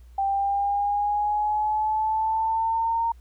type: exponential sweep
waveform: sine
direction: up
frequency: 784 to 924 Hz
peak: -21 dBFS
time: 0.18-3.12 s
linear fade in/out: 5 ms
effects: added 60 Hz sine -45 dBFS peak until 3.2 s + pink hiss -65 dBFS RMS until 3.2 s